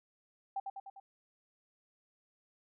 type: tone with echo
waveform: sine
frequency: 784 Hz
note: G5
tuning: in tune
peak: -33 dBFS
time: 0.56-0.6 s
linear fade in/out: 5 ms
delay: 100 ms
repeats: 4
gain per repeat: -4 dB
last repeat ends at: 1 s
effects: none